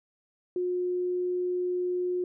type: tone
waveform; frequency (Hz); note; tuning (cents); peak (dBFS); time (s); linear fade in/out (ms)
sine; 359.9; F#4; -48; -26; 0.56-2.24; 2
effects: none